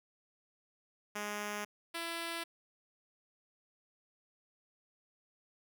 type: tone pair in turn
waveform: 5% pulse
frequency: 207.7 / 335 Hz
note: G#3 / E4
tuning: 0 / +28 cents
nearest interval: minor sixth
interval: 828 cents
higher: second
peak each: -26 dBFS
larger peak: neither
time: 1.15-1.65 / 1.94-2.44 s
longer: neither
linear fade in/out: 10 ms
effects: none